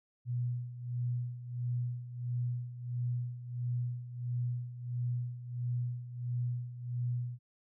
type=tone with tremolo; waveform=sine; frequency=122.1 Hz; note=B2; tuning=19 cents flat; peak=-30 dBFS; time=0.25-7.39 s; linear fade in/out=50 ms; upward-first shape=sine; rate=1.5 Hz; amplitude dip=75%; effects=none